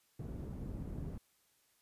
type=low-pass noise; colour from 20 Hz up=white; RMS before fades=-43 dBFS; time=0.19-1.18 s; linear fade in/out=5 ms; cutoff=180 Hz; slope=12 dB/octave; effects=white hiss -73 dBFS RMS until 1.81 s + resampled to 32000 Hz